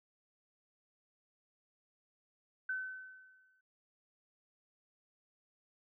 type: tone with exponential decay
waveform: sine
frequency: 1521 Hz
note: F#6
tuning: 47 cents sharp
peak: -33 dBFS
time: 2.69-3.61 s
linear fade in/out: 5 ms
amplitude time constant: 200 ms
effects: none